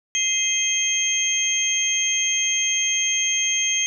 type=tone cluster; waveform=sine; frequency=2069 / 2536 / 3194 / 6390 Hz; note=C7 / D#7 / G7 / G8; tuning=-20 / +32 / +32 / +32 cents; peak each=-28 / -29 / -25 / -21 dBFS; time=0.15-3.86 s; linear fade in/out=0 ms; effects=none